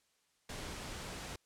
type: noise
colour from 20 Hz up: pink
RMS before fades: -44 dBFS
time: 0.49-1.36 s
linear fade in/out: 5 ms
effects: white hiss -75 dBFS RMS until 1.45 s + low-pass 9000 Hz 12 dB/octave